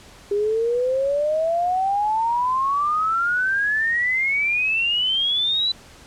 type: exponential sweep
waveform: sine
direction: up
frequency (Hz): 401.2 to 3999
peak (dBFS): -18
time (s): 0.31-5.72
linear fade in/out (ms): 5
effects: pink hiss -46 dBFS RMS until 6.06 s + low-pass 9000 Hz 12 dB/octave